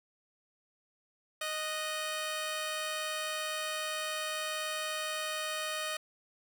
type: tone pair together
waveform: 10% pulse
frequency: 620.6 / 1476 Hz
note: D#5 / F#6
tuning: -5 / -5 cents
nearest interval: octave + minor third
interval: 1500 cents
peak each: -26 / -34 dBFS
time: 1.41-5.97 s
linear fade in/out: 5 ms
effects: none